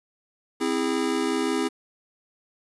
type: chord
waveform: square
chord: C augmented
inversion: none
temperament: just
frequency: 261.6 / 327 / 408.8 Hz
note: C4 / E4 / G#4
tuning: 0 / -14 / -27 cents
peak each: -28 dBFS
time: 0.6-1.69 s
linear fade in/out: 20 ms
effects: resampled to 24000 Hz + 8-bit